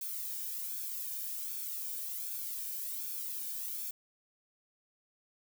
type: noise with flanger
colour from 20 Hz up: violet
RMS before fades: -39 dBFS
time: 0.01-3.91 s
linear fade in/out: 5 ms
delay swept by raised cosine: 1 to 1.51 ms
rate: 1.3 Hz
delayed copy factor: -0.65
effects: none